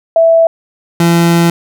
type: tone pair in turn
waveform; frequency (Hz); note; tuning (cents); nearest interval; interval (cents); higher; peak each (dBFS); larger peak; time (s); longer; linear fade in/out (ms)
sine / 30% pulse; 659.3 / 169.56; E5 / E3; 0 / +49; 2 octaves; 2351; first; -4; neither; 0.16-0.47 / 1-1.5; second; 2
effects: none